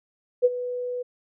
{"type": "tone with ADSR envelope", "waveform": "sine", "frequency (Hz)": 493.9, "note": "B4", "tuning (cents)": 0, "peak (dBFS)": -12, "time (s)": [0.42, 1.03], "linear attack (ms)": 29, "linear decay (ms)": 36, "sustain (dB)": -15, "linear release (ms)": 15, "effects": []}